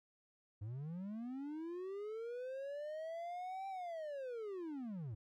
triangle linear two-way sweep, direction up then down, 98 to 784 to 98 Hz, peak -40 dBFS, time 0.61-5.15 s, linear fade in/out 10 ms, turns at 3.68 s, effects none

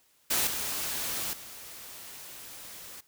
white noise with level steps, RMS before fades -27 / -33 / -45 dBFS, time 0.3-3.01 s, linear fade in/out 10 ms, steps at 0.47 / 1.33 s, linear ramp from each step 2 ms, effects white hiss -66 dBFS RMS until 3.07 s

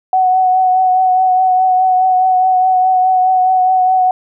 sine tone with vibrato, 744 Hz, F#5, 9 cents sharp, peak -8 dBFS, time 0.13-4.11 s, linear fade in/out 2 ms, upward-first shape triangle, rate 4.8 Hz, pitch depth 25 cents each way, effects none

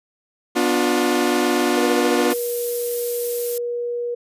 sawtooth chord, B diminished, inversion none, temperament equal with one note detuned, 246.9 / 293.7 / 355.9 Hz, B3 / D4 / F4, 0 / 0 / +33 cents, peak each -18 / -18 / -16 dBFS, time 0.55-2.34 s, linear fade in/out 20 ms
sine tone, 479.7 Hz, A#4, 50 cents sharp, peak -22 dBFS, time 1.77-4.15 s, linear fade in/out 10 ms
violet noise, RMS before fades -26 dBFS, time 2.3-3.58 s, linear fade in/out 2 ms
effects resampled to 32000 Hz

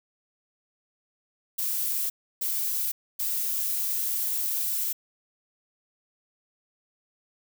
violet noise bursts at uneven times, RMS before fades -28 dBFS, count 3, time 1.58-2.1 / 2.41-2.92 / 3.19-4.93 s, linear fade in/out 10 ms, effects none

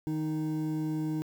triangle tone pair together, 155.55 / 311.1 Hz, D#3 / D#4, 0 / 0 cents, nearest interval octave, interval 1200 cents, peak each -30 / -28 dBFS, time 0.07-1.22 s, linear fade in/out 0 ms, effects tanh soft clip ceiling -23 dBFS + 9-bit

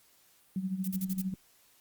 sine tone with tremolo, 188.6 Hz, F#3, 33 cents sharp, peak -28 dBFS, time 0.56-1.34 s, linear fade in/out 2 ms, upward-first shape sine, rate 13 Hz, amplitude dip 70%
violet noise bursts, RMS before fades -39 dBFS, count 5, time 0.84-1.217 s, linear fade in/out 2 ms, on 37 ms, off 48 ms
effects white hiss -64 dBFS RMS until 1.8 s + Opus 48 kbps

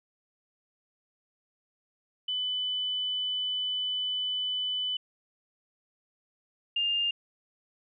sine tone pair in turn, 3000 / 2809 Hz, F#7 / F7, +23 / +9 cents, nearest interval minor second, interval 114 cents, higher first, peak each -28 / -25 dBFS, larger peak second, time 2.28-4.97 / 6.76-7.11 s, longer first, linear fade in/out 5 ms, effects none

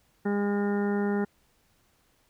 harmonic tone, 203.2 Hz, G#3, 38 cents flat, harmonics 1 / 2 / 3 / 4 / 5 / 6 / 7 / 8 / 9, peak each -26 / -29 / -44 / -37 / -46 / -50 / -40 / -52 / -42 dBFS, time 0.25-1.25 s, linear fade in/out 10 ms, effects pink hiss -67 dBFS RMS until 2.29 s

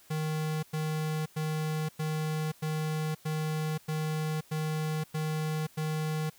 square tone bursts, 155.56 Hz, D#3, in tune, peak -30 dBFS, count 10, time 0.1-6.3 s, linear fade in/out 10 ms, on 530 ms, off 100 ms, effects white hiss -59 dBFS RMS until 6.38 s

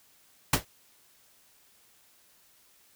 pink noise with exponential decay, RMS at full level -17 dBFS, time 0.53-0.65 s, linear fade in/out 5 ms, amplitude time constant 24 ms, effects white hiss -62 dBFS RMS until 2.95 s

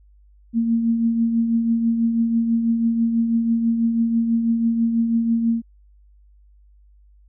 sine tone with tremolo, 230 Hz, A#3, 23 cents flat, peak -14 dBFS, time 0.53-5.62 s, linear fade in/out 50 ms, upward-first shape triangle, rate 6.1 Hz, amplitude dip 50%, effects added 50 Hz sine -49 dBFS peak until 7.28 s

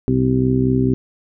harmonic tone, 64.4 Hz, C2, 27 cents flat, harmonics 1 / 2 / 3 / 4 / 5 / 6, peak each -28 / -18 / -27 / -17 / -28 / -21 dBFS, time 0.08-0.94 s, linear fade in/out 0 ms, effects none

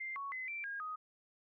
sine tone with pitch steps, 2094 / 1113 / 2037 / 2346 / 1626 / 1251 Hz, C7 / C#6 / C7 / D7 / G#6 / D#6, +1 / +7 / -47 / -2 / -37 / +9 cents, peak -39 dBFS, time 0-0.96 s, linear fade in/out 10 ms, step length 160 ms, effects none

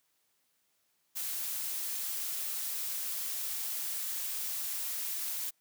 blue noise, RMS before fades -36 dBFS, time 1.15-5.51 s, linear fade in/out 20 ms, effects white hiss -75 dBFS RMS until 5.6 s + high-pass 100 Hz 12 dB/octave

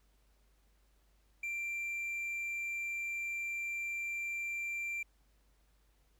triangle tone, 2361 Hz, D7, 9 cents sharp, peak -34 dBFS, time 1.43-5.03 s, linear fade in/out 5 ms, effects added 50 Hz sine -67 dBFS peak until 6.19 s + pink hiss -75 dBFS RMS until 6.19 s

